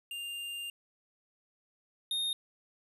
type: tone pair in turn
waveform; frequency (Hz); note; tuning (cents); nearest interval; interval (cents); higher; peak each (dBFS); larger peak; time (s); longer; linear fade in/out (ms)
square; 2800 / 3692; F7 / A#7; +4 / -17; perfect fourth; 479; second; -38 / -31; second; 0.11-0.7 / 2.11-2.33; first; 2
effects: resampled to 32000 Hz + 11-bit